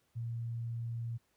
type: tone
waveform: sine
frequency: 116.5 Hz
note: A#2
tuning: 1 cent flat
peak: -35 dBFS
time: 0.15-1.18 s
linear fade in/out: 20 ms
effects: pink hiss -75 dBFS RMS until 1.36 s + high-pass 60 Hz 12 dB/octave